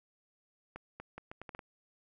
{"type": "accelerating click train", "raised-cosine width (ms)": 0.5, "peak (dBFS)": -29, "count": 8, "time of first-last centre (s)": [0.76, 1.592], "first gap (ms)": 240, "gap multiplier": 0.75, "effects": []}